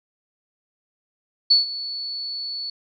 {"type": "tone with ADSR envelope", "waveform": "sine", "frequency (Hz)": 4435, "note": "C#8", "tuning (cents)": 0, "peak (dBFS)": -10, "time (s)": [1.5, 2.7], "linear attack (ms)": 11, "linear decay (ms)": 140, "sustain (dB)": -17, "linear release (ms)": 3, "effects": []}